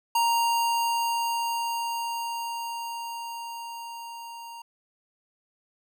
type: tone with level ramp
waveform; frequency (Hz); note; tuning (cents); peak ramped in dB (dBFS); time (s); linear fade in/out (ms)
square; 932.3; A#5; 0; -21 to -40; 0.15-4.62; 5
effects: none